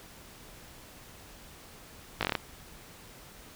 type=slowing click train; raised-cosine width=0.3 ms; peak=-11 dBFS; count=7; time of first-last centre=2.21-2.352 s; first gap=18 ms; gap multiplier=1.11; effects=pink hiss -51 dBFS RMS until 3.55 s